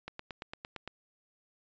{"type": "click train", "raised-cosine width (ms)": 0.3, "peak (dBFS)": -24, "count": 8, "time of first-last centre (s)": [0.08, 0.876], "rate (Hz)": 8.79, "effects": ["resampled to 16000 Hz"]}